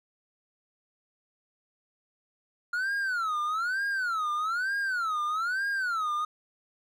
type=tone with vibrato; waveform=triangle; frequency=1396.9 Hz; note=F6; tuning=in tune; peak=-25 dBFS; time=2.73-6.25 s; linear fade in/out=5 ms; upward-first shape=sine; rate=1.1 Hz; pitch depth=260 cents each way; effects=none